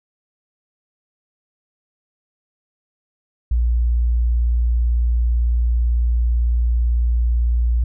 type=tone; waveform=sine; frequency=59 Hz; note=A#1; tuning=22 cents sharp; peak=-14 dBFS; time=3.51-7.84 s; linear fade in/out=5 ms; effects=none